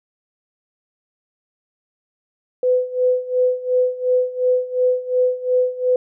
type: tone with tremolo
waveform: sine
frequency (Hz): 503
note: B4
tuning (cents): +32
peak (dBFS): -12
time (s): 2.63-5.96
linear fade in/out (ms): 2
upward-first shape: sine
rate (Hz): 2.8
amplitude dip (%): 85
effects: none